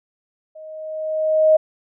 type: tone with level ramp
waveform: sine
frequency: 626 Hz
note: D#5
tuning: 10 cents sharp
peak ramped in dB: -36 to -8 dBFS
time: 0.55-1.57 s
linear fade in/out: 10 ms
effects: none